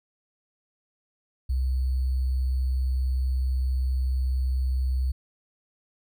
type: tone with sample-and-hold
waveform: sine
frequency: 64.6 Hz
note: C2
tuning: 21 cents flat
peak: -22 dBFS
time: 1.49-5.12 s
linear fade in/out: 10 ms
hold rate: 4410 Hz
effects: none